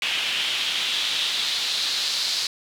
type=noise with band-pass filter sweep; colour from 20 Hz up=pink; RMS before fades=-25 dBFS; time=0.02-2.47 s; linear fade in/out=2 ms; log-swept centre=2900 to 4400 Hz; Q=3.4; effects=none